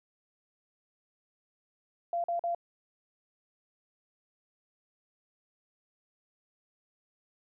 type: tone bursts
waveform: sine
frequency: 688 Hz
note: F5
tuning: 26 cents flat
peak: -28 dBFS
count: 3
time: 2.13-2.548 s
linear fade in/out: 2 ms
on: 110 ms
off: 44 ms
effects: none